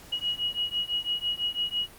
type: beating tone pair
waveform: sine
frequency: 2900 / 2906 Hz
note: F#7 / F#7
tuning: -35 / -32 cents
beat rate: 6 Hz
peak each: -30 dBFS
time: 0.12-1.88 s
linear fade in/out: 10 ms
effects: pink hiss -49 dBFS RMS until 1.98 s + Opus 48 kbps